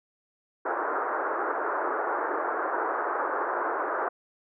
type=band-pass noise; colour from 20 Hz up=white; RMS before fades=-29 dBFS; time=0.65-4.09 s; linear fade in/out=10 ms; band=330 to 1500 Hz; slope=48 dB/octave; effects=none